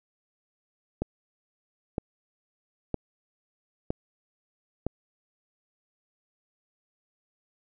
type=click train; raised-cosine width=2 ms; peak=-14 dBFS; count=5; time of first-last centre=1.02-4.866 s; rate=1.04 Hz; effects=none